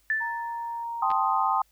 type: tone with exponential decay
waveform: sine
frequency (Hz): 1760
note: A6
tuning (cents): 0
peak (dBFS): -21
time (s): 0.1-0.84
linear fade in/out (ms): 1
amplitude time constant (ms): 160
type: tone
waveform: sine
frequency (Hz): 932.3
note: A#5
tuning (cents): 0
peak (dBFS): -30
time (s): 0.2-1.06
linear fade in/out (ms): 20
type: chord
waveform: sine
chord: A half-diminished seventh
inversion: third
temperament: equal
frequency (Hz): 784 / 880 / 1046.5 / 1244.5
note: G5 / A5 / C6 / Eb6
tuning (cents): 0 / 0 / 0 / 0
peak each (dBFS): -27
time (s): 1.02-1.62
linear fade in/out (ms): 5
type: clicks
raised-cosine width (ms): 0.3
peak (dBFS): -23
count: 2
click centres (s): 1.104 / 1.115
effects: added 50 Hz sine -66 dBFS peak until 1.71 s + white hiss -66 dBFS RMS until 1.71 s